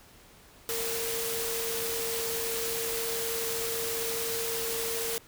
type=tone in noise; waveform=sine; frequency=458.1 Hz; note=A#4; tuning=30 cents flat; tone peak=-34 dBFS; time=0.69-5.18 s; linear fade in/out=0 ms; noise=white; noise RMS=-33 dBFS; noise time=0.69-5.18 s; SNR=-4 dB; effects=pink hiss -55 dBFS RMS until 5.27 s